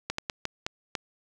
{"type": "slowing click train", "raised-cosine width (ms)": 0.2, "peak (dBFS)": -12, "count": 6, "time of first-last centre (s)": [0.1, 0.952], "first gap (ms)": 84, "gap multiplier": 1.36, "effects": []}